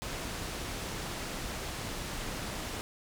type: low-pass noise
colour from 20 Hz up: pink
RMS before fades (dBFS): -38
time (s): 0.02-2.81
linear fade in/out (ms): 0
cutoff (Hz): 9600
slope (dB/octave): 12
effects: none